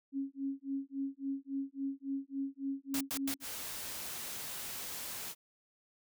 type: tone with tremolo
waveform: sine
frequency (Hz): 273.8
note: C#4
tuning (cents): -21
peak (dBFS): -32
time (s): 0.12-3.45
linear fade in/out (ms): 50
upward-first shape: sine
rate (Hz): 3.6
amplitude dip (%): 100
type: noise bursts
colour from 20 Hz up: white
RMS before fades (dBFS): -37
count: 3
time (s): 2.94-3.341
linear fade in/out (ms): 2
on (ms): 67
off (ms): 100
type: noise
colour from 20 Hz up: white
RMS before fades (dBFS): -42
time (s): 3.4-5.35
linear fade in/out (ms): 50
effects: none